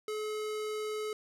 square tone with low-pass filter, 427.9 Hz, A4, 48 cents flat, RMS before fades -36 dBFS, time 0.08-1.13 s, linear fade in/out 2 ms, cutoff 11000 Hz, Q 0.77, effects none

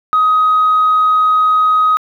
sine tone, 1258 Hz, D#6, 19 cents sharp, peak -7 dBFS, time 0.13-1.97 s, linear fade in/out 0 ms, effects tanh soft clip ceiling -5 dBFS + 8-bit

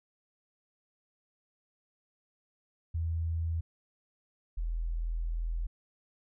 sine tone pair in turn, 82.41 / 41.44 Hz, E2 / E1, 0 / +10 cents, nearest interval octave, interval 1190 cents, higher first, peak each -29 / -30 dBFS, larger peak first, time 2.94-3.61 / 4.57-5.67 s, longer second, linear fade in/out 10 ms, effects none

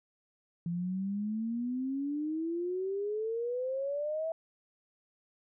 sine exponential sweep, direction up, 168.4 to 658 Hz, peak -31 dBFS, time 0.66-4.32 s, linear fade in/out 2 ms, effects none

